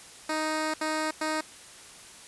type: tone bursts at uneven times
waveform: 10% pulse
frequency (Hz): 311.5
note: D#4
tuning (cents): +2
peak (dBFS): -19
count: 3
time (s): 0.29-0.74 / 0.81-1.11 / 1.21-1.41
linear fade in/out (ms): 5
effects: white hiss -48 dBFS RMS until 2.27 s + resampled to 24000 Hz